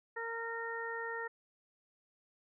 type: harmonic tone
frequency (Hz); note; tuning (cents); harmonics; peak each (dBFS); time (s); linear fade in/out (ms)
460; A#4; -23; 1 / 2 / 3 / 4; -42 / -44 / -45 / -41; 0.16-1.28; 10
effects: none

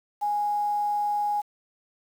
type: tone with quantisation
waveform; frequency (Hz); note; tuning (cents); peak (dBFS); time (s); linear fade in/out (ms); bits
sine; 828; G#5; -5; -23; 0.21-1.42; 20; 8
effects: none

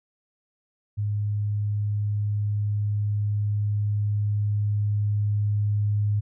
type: tone with level ramp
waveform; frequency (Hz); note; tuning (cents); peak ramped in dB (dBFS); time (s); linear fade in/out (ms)
sine; 103.83; G#2; 0; -23 to -20; 0.97-6.21; 20
effects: none

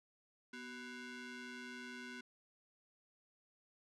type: ring-modulated tone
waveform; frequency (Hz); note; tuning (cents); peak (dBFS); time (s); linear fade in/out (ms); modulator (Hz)
sawtooth; 622.3; D#5; 0; -40; 0.53-2.21; 5; 868
effects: low-pass 6000 Hz 12 dB/octave

